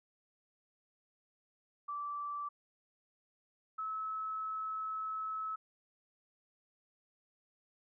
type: tone pair in turn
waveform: sine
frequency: 1164 / 1296.1 Hz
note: D6 / E6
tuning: -16 / -30 cents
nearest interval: major second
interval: 186 cents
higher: second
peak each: -37 / -36 dBFS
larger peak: second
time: 1.88-2.49 / 3.78-5.56 s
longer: second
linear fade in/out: 10 ms
effects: none